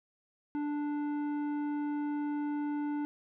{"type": "tone with tanh clipping", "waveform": "triangle", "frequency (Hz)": 293.7, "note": "D4", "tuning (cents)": 0, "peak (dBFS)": -33, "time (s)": [0.55, 3.05], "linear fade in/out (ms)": 0, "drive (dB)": 15, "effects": []}